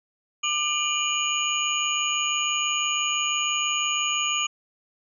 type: tone cluster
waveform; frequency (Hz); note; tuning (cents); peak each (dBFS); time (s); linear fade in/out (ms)
sine; 1193 / 2414 / 2857 / 3003 / 6720; D6 / D7 / F7 / F#7 / G#8; +27 / +47 / +39 / +25 / +19; -29; 0.43-4.47; 10
effects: none